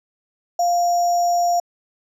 sine tone with sample-and-hold, 698.5 Hz, F5, in tune, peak -15 dBFS, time 0.59-1.6 s, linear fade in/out 5 ms, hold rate 6300 Hz, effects low-pass 10000 Hz 12 dB/octave

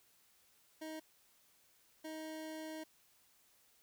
25% pulse tone bursts at uneven times, 314.7 Hz, D#4, 20 cents sharp, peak -40 dBFS, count 2, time 0.81-1 / 2.04-2.84 s, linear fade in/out 10 ms, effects white hiss -70 dBFS RMS until 3.82 s

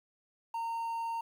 triangle tone with quantisation, 919 Hz, A#5, 25 cents flat, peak -31 dBFS, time 0.54-1.21 s, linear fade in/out 5 ms, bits 10, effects none

